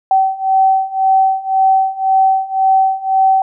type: beating tone pair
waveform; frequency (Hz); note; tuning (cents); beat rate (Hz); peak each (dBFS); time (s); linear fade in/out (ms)
sine; 766 / 767.9; G5 / G5; -40 / -36; 1.9; -14 / -12; 0.11-3.42; 2
effects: none